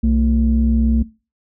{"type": "tone pair together", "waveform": "sine", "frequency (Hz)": [63.42, 225.7], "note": ["B1", "A3"], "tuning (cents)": [47, 44], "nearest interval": "octave + minor seventh", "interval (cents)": 2197, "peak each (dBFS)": -14, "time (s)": [0.03, 1.03], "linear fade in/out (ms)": 10, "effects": ["noise-tail reverb RT60 0.3 s tail -19 dB re dry", "tanh soft clip ceiling -6 dBFS"]}